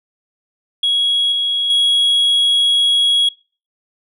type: tone with level steps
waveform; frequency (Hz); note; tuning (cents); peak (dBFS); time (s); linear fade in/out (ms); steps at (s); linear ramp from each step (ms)
sine; 3322; G#7; 0; -11 / -14 / -8; 0.83-3.29; 5; 1.32 / 1.7; 2
effects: noise-tail reverb RT60 0.4 s tail -25 dB re dry + tanh soft clip ceiling -10 dBFS